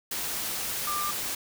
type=tone in noise; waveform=sine; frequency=1191 Hz; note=D6; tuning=24 cents sharp; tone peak=-29 dBFS; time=0.87-1.11 s; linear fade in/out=5 ms; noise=white; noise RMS=-32 dBFS; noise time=0.11-1.35 s; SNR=0 dB; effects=none